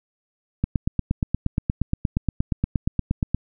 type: click train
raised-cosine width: 5 ms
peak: -8 dBFS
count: 24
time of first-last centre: 0.64-3.346 s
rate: 8.5 Hz
effects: none